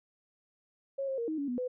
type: tone with pitch steps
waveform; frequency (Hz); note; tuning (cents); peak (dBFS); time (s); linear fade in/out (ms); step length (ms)
sine; 547 / 534 / 466.6 / 314.1 / 282.9 / 246 / 502; C#5 / C5 / A#4 / D#4 / C#4 / B3 / B4; -23 / +35 / +2 / +16 / +35 / -7 / +28; -31; 0.98-1.68; 10; 100
effects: none